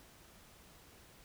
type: silence
effects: pink hiss -60 dBFS RMS until 1.24 s